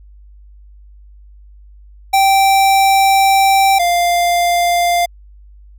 square tone pair in turn, 780 / 697.5 Hz, G5 / F5, -9 / -2 cents, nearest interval major second, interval 193 cents, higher first, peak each -9 / -12 dBFS, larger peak first, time 2.13-3.79 / 3.79-5.06 s, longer first, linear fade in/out 10 ms, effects added 50 Hz sine -38 dBFS peak until 5.78 s

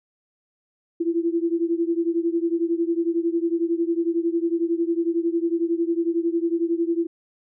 sine beating tone pair, 332.6 / 343.6 Hz, E4 / F4, +16 / -28 cents, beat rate 11 Hz, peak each -22 / -24 dBFS, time 1-7.07 s, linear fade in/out 10 ms, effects none

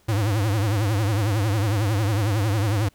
square tone with vibrato, 104.8 Hz, G#2, 16 cents sharp, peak -20 dBFS, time 0.08-2.89 s, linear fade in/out 10 ms, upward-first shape triangle, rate 11 Hz, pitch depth 180 cents each way, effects pink hiss -60 dBFS RMS until 2.94 s

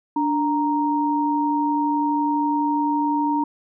sine tone pair together, 293.2 / 932.3 Hz, D4 / A#5, -3 / 0 cents, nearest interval octave + minor sixth, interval 2003 cents, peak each -21 dBFS, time 0.16-3.44 s, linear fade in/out 5 ms, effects none

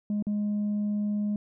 sine tone with dropouts, 207.7 Hz, G#3, in tune, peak -23 dBFS, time 0.1-1.36 s, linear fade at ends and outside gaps 2 ms, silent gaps 0.225-0.268 s, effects tanh soft clip ceiling -24 dBFS

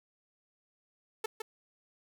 sawtooth tone with echo, 440 Hz, A4, in tune, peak -27 dBFS, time 1.24-1.26 s, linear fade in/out 5 ms, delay 160 ms, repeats 1, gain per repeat -5 dB, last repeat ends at 1.42 s, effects none

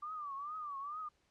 sine tone with vibrato, 1175 Hz, D6, 1 cent sharp, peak -40 dBFS, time 0.02-1.09 s, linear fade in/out 10 ms, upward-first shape triangle, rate 2.3 Hz, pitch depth 150 cents each way, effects pink hiss -75 dBFS RMS until 1.3 s + low-pass 7000 Hz 12 dB/octave

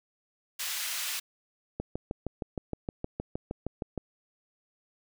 pink high-pass noise, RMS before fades -34 dBFS, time 0.59-1.2 s, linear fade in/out 10 ms, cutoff 2100 Hz, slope 12 dB/octave
click train, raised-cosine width 2 ms, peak -19 dBFS, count 15, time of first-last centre 1.8-3.977 s, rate 6.43 Hz
effects none

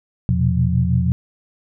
sine tone cluster, 83 / 121.8 / 127.8 / 177.2 Hz, E2 / B2 / C3 / F3, +12 / -24 / -40 / +25 cents, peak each -20 dBFS, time 0.29-1.12 s, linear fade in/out 0 ms, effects none

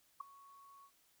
sine tone with ADSR envelope, 1111 Hz, C#6, 4 cents sharp, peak -36 dBFS, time 0.2-0.91 s, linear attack 8 ms, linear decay 5 ms, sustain -21 dB, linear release 69 ms, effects white hiss -72 dBFS RMS until 1.2 s

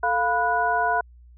sine tone cluster, 440.3 / 702 / 989 / 1466 Hz, A4 / F5 / B5 / F#6, +1 / +9 / +2 / -16 cents, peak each -31 / -23 / -24 / -25 dBFS, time 0.03-1.01 s, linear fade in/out 5 ms, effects added 60 Hz sine -46 dBFS peak until 1.37 s

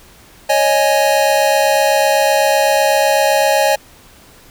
square chord, C# suspended second, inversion none, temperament equal, 554.4 / 622.3 / 830.6 Hz, C#5 / D#5 / G#5, 0 / 0 / 0 cents, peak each -16 dBFS, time 0.49-3.76 s, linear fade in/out 10 ms, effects pink hiss -44 dBFS RMS until 4.5 s

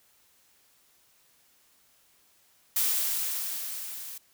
blue noise with level ramp, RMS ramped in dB -25 to -41 dBFS, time 2.76-4.18 s, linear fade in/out 5 ms, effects white hiss -64 dBFS RMS until 4.33 s

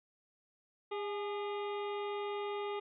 harmonic tone with a mistuned harmonic, 407.2 Hz, G#4, 34 cents flat, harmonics 1 / 2 / 3 / 5 / 6 / 7 / 8 / 9, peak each -37 / -43 / -45 / -51 / -54 / -55 / -57 / -56 dBFS, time 0.91-2.8 s, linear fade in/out 10 ms, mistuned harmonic 2, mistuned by +54 cents, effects none

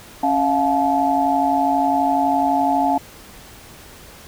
sine tone cluster, 275.7 / 659 / 711 / 862 Hz, C#4 / E5 / F5 / A5, -9 / -1 / +31 / -36 cents, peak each -21 / -27 / -19 / -19 dBFS, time 0.23-2.98 s, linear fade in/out 5 ms, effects pink hiss -42 dBFS RMS until 4.27 s

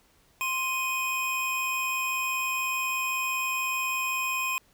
square tone pair together, 1049 / 2495 Hz, C6 / D#7, +4 / +4 cents, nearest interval octave + minor third, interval 1500 cents, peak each -32 / -29 dBFS, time 0.41-4.58 s, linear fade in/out 0 ms, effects pink hiss -63 dBFS RMS until 4.73 s

